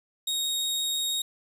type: tone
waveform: sawtooth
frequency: 3751 Hz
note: A#7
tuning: 10 cents sharp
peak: -23 dBFS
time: 0.27-1.22 s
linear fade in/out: 5 ms
effects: resampled to 32000 Hz + 9-bit